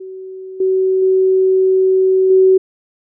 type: tone with level steps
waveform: sine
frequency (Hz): 377.4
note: F#4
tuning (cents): +34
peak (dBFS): -27 / -11 / -9 / -6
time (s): 0-2.58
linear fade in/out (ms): 10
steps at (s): 0.6 / 1.02 / 2.3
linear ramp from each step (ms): 5
effects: none